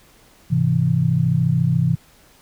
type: chord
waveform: sine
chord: Ab augmented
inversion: none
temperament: equal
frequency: 103.83 / 130.81 / 164.81 Hz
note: Ab2 / C3 / E3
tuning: 0 / 0 / 0 cents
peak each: -24 / -18 / -18 dBFS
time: 0.5-1.96 s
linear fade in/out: 20 ms
effects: pink hiss -52 dBFS RMS until 2.41 s

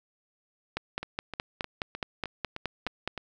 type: two click trains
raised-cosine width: 0.3 ms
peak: -20 / -14 dBFS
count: 8 / 12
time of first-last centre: 1.03-3.177 / 0.77-3.076 s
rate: 3.26 / 4.77 Hz
effects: none

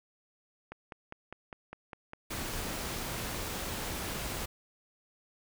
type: click train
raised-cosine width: 0.5 ms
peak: -27 dBFS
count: 14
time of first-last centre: 0.72-3.346 s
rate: 4.95 Hz
type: noise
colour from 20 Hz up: pink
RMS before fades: -37 dBFS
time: 2.3-4.46 s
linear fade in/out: 10 ms
effects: none

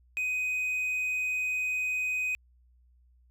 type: tone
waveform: triangle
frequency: 2505 Hz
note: D#7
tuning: 11 cents sharp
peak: -26 dBFS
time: 0.17-2.35 s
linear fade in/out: 0 ms
effects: added 61 Hz sine -59 dBFS peak until 3.3 s

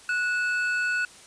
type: tone pair together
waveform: triangle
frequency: 1469.3 / 2618 Hz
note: F#6 / E7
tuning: -13 / -13 cents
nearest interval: minor seventh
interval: 1000 cents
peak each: -22 / -31 dBFS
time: 0.09-1.05 s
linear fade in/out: 2 ms
effects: white hiss -49 dBFS RMS until 1.26 s + resampled to 22050 Hz

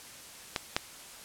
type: clicks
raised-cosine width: 0.2 ms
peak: -11 / -8 dBFS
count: 2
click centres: 0.562 / 0.765 s
effects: white hiss -48 dBFS RMS until 1.24 s + low-pass 11000 Hz 12 dB/octave

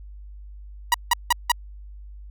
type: tone bursts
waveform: sawtooth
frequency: 963 Hz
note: B5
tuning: 44 cents flat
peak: -11 dBFS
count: 4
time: 0.92-1.518 s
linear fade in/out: 2 ms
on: 22 ms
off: 170 ms
effects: added 50 Hz sine -38 dBFS peak until 2.3 s

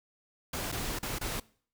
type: noise with dropouts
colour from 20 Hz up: pink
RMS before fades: -35 dBFS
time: 0.53-1.4 s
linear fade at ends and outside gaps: 5 ms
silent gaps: 0.718-0.723 / 0.989-1.028 / 1.186-1.211 s
effects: noise-tail reverb RT60 0.5 s tail -22 dB re dry

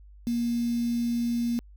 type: tone with quantisation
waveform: sine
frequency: 236.6 Hz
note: A#3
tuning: 26 cents sharp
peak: -24 dBFS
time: 0.27-1.59 s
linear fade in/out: 0 ms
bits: 7
effects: added 50 Hz sine -47 dBFS peak until 1.76 s

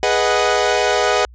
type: chord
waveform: sawtooth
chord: G# minor seventh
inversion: none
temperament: equal with one note detuned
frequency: 415.3 / 491.6 / 622.3 / 740 Hz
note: G#4 / B4 / D#5 / F#5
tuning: 0 / -8 / 0 / 0 cents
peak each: -16 dBFS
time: 0.03-1.25 s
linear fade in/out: 0 ms
effects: added 60 Hz sine -39 dBFS peak until 1.34 s + resampled to 16000 Hz

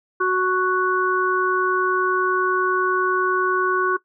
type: harmonic tone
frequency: 370 Hz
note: F#4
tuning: in tune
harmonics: 1 / 3 / 4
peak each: -21 / -21 / -22 dBFS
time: 0.2-3.97 s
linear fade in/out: 10 ms
effects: noise-tail reverb RT60 0.1 s tail -18 dB re dry

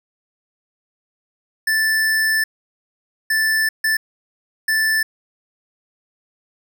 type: tone bursts at uneven times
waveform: square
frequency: 1760 Hz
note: A6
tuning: in tune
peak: -16 dBFS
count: 4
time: 1.67-2.44 / 3.3-3.69 / 3.84-3.97 / 4.68-5.03 s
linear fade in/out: 5 ms
effects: none

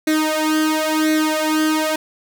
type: tone with flanger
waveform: sawtooth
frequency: 311.1 Hz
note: D#4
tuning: in tune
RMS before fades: -18 dBFS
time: 0.07-1.96 s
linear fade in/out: 5 ms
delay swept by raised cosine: 0.49 to 2.59 ms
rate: 0.96 Hz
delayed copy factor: +0.85
effects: none

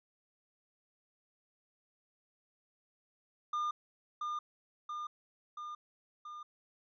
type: tone with echo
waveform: triangle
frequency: 1208 Hz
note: D6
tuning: 48 cents sharp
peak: -30 dBFS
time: 3.53-3.71 s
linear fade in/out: 5 ms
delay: 680 ms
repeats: 4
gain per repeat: -3 dB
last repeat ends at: 6.43 s
effects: resampled to 16000 Hz

